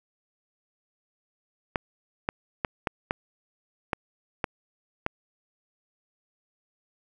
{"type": "clicks", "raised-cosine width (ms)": 0.5, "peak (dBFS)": -10, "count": 8, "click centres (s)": [1.758, 2.289, 2.648, 2.872, 3.109, 3.932, 4.442, 5.064], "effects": ["8-bit"]}